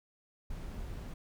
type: noise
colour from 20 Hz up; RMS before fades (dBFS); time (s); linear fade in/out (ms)
brown; -41; 0.5-1.14; 5
effects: none